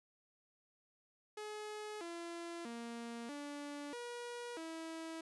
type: tone with pitch steps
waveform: sawtooth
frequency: 423.6 / 340 / 233.9 / 289.3 / 480.6 / 325 Hz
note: G#4 / F4 / A#3 / D4 / B4 / E4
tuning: +34 / -46 / +6 / -26 / -47 / -24 cents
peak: -40 dBFS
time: 1.37-5.21 s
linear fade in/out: 5 ms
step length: 640 ms
effects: resampled to 24000 Hz